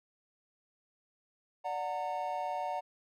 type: chord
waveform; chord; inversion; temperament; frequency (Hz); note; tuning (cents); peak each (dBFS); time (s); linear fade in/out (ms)
triangle; D augmented; none; just; 587.3 / 734.2 / 917.7; D5 / F#5 / A#5; 0 / -14 / -27; -38 / -34 / -36; 1.64-2.81; 20
effects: none